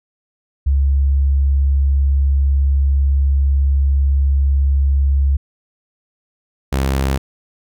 sine / sawtooth tone pair in turn, 69 / 67.19 Hz, C#2 / C2, -7 / +47 cents, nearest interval unison, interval 46 cents, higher first, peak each -11 dBFS, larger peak neither, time 0.66-5.37 / 6.72-7.18 s, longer first, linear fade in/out 10 ms, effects none

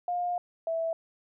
sine tone pair in turn, 709 / 657.1 Hz, F5 / E5, +26 / -6 cents, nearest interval minor second, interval 132 cents, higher first, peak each -27 dBFS, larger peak neither, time 0.08-0.38 / 0.67-0.93 s, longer first, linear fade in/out 2 ms, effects none

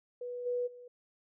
sine tone with level steps, 490 Hz, B4, 14 cents flat, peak -37 / -30 / -48 dBFS, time 0.21-0.88 s, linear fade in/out 5 ms, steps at 0.45 / 0.66 s, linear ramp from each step 20 ms, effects none

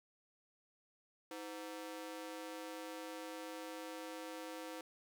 sawtooth ring-modulated tone, 415.3 Hz, G#4, in tune, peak -38 dBFS, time 1.31-4.81 s, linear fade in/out 2 ms, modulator 95.6 Hz, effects none

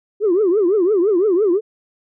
sine tone with vibrato, 386.1 Hz, G4, 26 cents flat, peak -11 dBFS, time 0.2-1.61 s, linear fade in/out 50 ms, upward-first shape triangle, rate 5.9 Hz, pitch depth 270 cents each way, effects tanh soft clip ceiling -9 dBFS

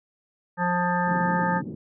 harmonic tone, 177 Hz, F3, 23 cents sharp, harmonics 1 / 3 / 5 / 7 / 9 / 10, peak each -26 / -31 / -25 / -31 / -31 / -33 dBFS, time 0.57-1.62 s, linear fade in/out 50 ms
pink band-pass noise, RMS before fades -34 dBFS, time 1.07-1.75 s, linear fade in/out 5 ms, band 150 to 320 Hz, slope 24 dB/octave
effects none

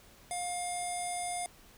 square tone with low-pass filter, 710 Hz, F5, 28 cents sharp, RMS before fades -36 dBFS, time 0.31-1.46 s, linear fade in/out 0 ms, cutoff 9400 Hz, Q 9.4, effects pink hiss -58 dBFS RMS until 1.77 s

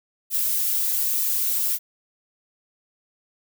violet noise with flanger, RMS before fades -23 dBFS, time 0.3-1.79 s, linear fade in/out 50 ms, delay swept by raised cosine 1.8 to 4.9 ms, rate 1.1 Hz, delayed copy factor -0.85, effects none

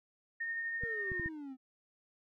sine tone with tremolo, 1836 Hz, A#6, 27 cents flat, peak -34 dBFS, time 0.4-1.29 s, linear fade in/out 10 ms, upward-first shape sine, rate 12 Hz, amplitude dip 25%
triangle exponential sweep, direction down, 490 to 254.5 Hz, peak -40 dBFS, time 0.8-1.57 s, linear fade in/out 50 ms
clicks, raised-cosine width 5 ms, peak -30 dBFS, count 4, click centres 0.836 / 1.118 / 1.197 / 1.26 s
effects none

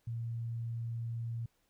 sine tone, 116 Hz, A#2, 8 cents flat, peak -35 dBFS, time 0.07-1.46 s, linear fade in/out 5 ms, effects pink hiss -75 dBFS RMS until 1.69 s

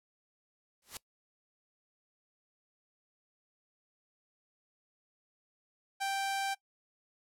white noise with exponential growth, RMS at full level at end -37 dBFS, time 0.82-0.97 s, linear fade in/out 2 ms, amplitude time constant 32 ms
sawtooth tone, 784 Hz, G5, in tune, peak -28 dBFS, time 6-6.55 s, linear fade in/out 20 ms
effects noise-tail reverb RT60 0.1 s tail -21 dB re dry + low-pass 12000 Hz 12 dB/octave

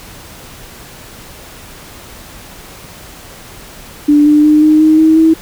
sine tone with pitch steps, 294.2 / 298.7 / 303.2 / 307.8 / 312.4 / 317.1 / 321.9 Hz, D4 / D4 / D#4 / D#4 / D#4 / D#4 / E4, +3 / +29 / -45 / -19 / +7 / +33 / -41 cents, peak -4 dBFS, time 4.08-5.34 s, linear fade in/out 10 ms, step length 180 ms, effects pink hiss -34 dBFS RMS until 5.41 s

